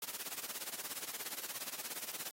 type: noise with tremolo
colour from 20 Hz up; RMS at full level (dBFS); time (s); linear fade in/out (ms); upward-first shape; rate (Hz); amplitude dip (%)
white; -40; 0.02-2.31; 2; sine; 17; 85
effects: high-pass 200 Hz 12 dB/octave + AAC 48 kbps